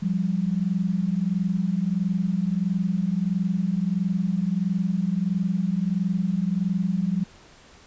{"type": "tone pair together", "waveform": "sine", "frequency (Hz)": [174.61, 196.12], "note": ["F3", "G3"], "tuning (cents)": [0, 1], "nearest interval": "major second", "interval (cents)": 201, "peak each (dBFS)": -24, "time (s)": [0.02, 7.24], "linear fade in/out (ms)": 10, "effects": ["pink hiss -51 dBFS RMS until 7.86 s", "resampled to 16000 Hz"]}